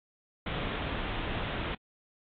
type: low-pass noise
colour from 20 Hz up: pink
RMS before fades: -34 dBFS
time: 0.46-1.75 s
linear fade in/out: 5 ms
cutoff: 3700 Hz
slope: 96 dB/octave
effects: AAC 64 kbps